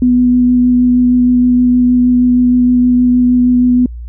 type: tone with vibrato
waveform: sine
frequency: 247.5 Hz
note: B3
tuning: 4 cents sharp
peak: -6 dBFS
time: 0.02-3.86 s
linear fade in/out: 2 ms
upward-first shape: sine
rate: 6.4 Hz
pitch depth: 10 cents each way
effects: added 59 Hz sine -23 dBFS peak until 4.08 s